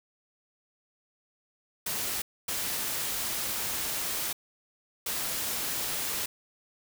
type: noise bursts at uneven times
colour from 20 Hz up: white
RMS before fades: -32 dBFS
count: 3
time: 1.86-2.22 / 2.48-4.33 / 5.06-6.26 s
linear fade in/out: 5 ms
effects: none